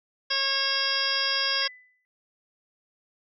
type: harmonic tone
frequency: 545 Hz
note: C#5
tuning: 29 cents flat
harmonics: 1 / 2 / 3 / 4 / 5 / 6 / 7 / 9 / 10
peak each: -38 / -35 / -30 / -36 / -35 / -30 / -37 / -28 / -32 dBFS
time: 0.3-1.68 s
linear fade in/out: 10 ms
type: tone with exponential decay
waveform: sine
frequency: 2000 Hz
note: B6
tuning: 21 cents sharp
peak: -35 dBFS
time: 1.62-2.05 s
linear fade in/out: 0 ms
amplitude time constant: 93 ms
effects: none